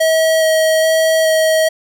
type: tone with vibrato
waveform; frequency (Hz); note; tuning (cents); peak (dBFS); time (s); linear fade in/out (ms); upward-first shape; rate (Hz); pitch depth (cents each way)
square; 639; D#5; +46; -11; 0-1.69; 10; square; 1.2; 8
effects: none